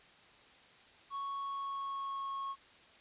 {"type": "tone with pitch glide", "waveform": "triangle", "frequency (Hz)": [1108.7, 1095.3], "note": ["C#6", "C#6"], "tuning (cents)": [0, -21], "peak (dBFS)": -35, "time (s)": [1.1, 2.56], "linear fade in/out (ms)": 50, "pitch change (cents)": -21, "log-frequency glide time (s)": [1.37, 2.3], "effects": ["white hiss -60 dBFS RMS until 3 s", "resampled to 8000 Hz"]}